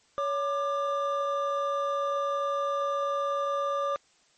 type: tone pair together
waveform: triangle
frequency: 562 / 1190.8 Hz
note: C#5 / D6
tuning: +24 / +24 cents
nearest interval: octave + minor second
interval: 1300 cents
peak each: -27 dBFS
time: 0.18-3.96 s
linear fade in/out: 0 ms
effects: white hiss -64 dBFS RMS until 4.37 s + MP3 32 kbps